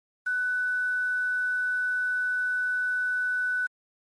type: tone with quantisation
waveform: sine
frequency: 1493 Hz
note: F#6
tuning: 15 cents sharp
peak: -24 dBFS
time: 0.26-3.67 s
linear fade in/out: 10 ms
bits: 8
effects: MP3 48 kbps